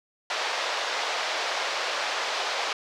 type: band-pass noise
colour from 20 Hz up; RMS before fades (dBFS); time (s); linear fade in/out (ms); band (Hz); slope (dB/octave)
pink; -29; 0.3-2.73; 2; 550 to 5400; 24
effects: none